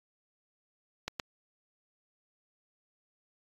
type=clicks; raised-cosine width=0.2 ms; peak=-16 / -15 dBFS; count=2; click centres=1.08 / 1.198 s; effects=AAC 32 kbps

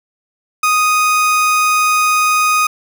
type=tone; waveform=30% pulse; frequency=1244.5 Hz; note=D#6; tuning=in tune; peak=-8 dBFS; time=0.63-2.67 s; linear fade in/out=5 ms; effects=none

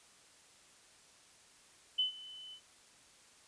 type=tone with ADSR envelope; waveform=sine; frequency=3022 Hz; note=F#7; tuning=36 cents sharp; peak=-27 dBFS; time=1.98-2.61 s; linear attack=14 ms; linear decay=120 ms; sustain=-20 dB; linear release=79 ms; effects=white hiss -62 dBFS RMS until 3.47 s + resampled to 22050 Hz

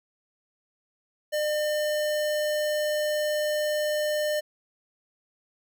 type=tone; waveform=square; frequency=603 Hz; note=D5; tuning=46 cents sharp; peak=-25 dBFS; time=1.32-4.41 s; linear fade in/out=20 ms; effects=none

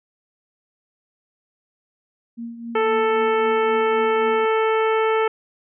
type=tone with tremolo; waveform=sine; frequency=233.1 Hz; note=A#3; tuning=in tune; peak=-27 dBFS; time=2.37-4.46 s; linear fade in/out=20 ms; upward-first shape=triangle; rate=3.8 Hz; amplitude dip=65%
type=harmonic tone; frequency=441.5 Hz; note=A4; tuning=6 cents sharp; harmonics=1 / 2 / 3 / 4 / 5 / 6 / 7; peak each=-18 / -24 / -25 / -32 / -30 / -36 / -38 dBFS; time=2.75-5.28 s; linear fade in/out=5 ms
effects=none

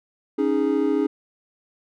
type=chord; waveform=triangle; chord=C# suspended second; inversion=none; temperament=equal with one note detuned; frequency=277.2 / 311.1 / 414.1 Hz; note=C#4 / D#4 / G#4; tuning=0 / 0 / -5 cents; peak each=-21 dBFS; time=0.38-1.07 s; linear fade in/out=10 ms; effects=none

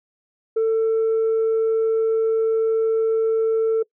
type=tone; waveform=sine; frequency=446.5 Hz; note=A4; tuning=25 cents sharp; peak=-14 dBFS; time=0.56-3.83 s; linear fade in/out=10 ms; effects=noise-tail reverb RT60 0.1 s tail -24 dB re dry + tanh soft clip ceiling -15 dBFS

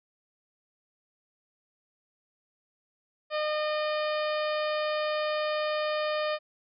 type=harmonic tone with a mistuned harmonic; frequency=609 Hz; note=D#5; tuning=37 cents flat; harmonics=1 / 2 / 3 / 4 / 5 / 6 / 7 / 8; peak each=-28 / -34 / -38 / -40 / -42 / -44 / -45 / -46 dBFS; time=3.3-6.39 s; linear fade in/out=50 ms; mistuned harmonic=7; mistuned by=+36 cents; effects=none

